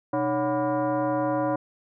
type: tone with frequency modulation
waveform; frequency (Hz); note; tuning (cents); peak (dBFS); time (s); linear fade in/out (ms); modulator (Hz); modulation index
sine; 126.9; B2; +47; -22; 0.13-1.56; 5; 432; 2
effects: none